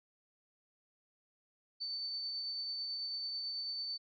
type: tone with tremolo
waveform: sine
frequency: 4533 Hz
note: C#8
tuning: 38 cents sharp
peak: -36 dBFS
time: 1.8-3.98 s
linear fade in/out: 20 ms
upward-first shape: triangle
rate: 9.1 Hz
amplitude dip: 25%
effects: none